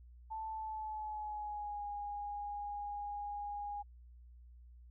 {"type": "tone with pitch glide", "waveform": "sine", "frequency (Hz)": [880, 821.1], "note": ["A5", "G#5"], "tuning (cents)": [0, -20], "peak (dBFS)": -39, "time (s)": [0.3, 3.83], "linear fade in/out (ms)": 20, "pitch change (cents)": -120, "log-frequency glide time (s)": [0.49, 1.85], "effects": ["added 60 Hz sine -54 dBFS peak until 4.9 s"]}